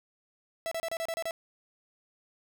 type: tone bursts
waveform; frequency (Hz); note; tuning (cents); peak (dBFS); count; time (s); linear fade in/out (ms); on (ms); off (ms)
45% pulse; 660; E5; +2; -31; 8; 0.66-1.309; 0; 54; 31
effects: none